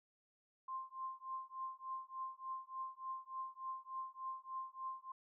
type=tone with tremolo; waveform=sine; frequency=1051 Hz; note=C6; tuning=7 cents sharp; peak=-39 dBFS; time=0.68-5.12 s; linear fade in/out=5 ms; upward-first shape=triangle; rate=3.4 Hz; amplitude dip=100%; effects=none